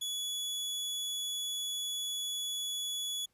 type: tone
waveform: sawtooth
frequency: 3398 Hz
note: G#7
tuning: 39 cents sharp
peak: -31 dBFS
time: 0.01-3.26 s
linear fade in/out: 10 ms
effects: pink hiss -75 dBFS RMS until 3.33 s + resampled to 32000 Hz